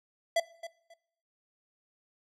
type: tone with echo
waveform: square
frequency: 668 Hz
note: E5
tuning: 23 cents sharp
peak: -24 dBFS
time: 0.36-0.4 s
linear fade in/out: 5 ms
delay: 270 ms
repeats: 2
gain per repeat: -14 dB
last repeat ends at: 0.94 s
effects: noise-tail reverb RT60 0.7 s tail -20 dB re dry + low-pass 9000 Hz 12 dB/octave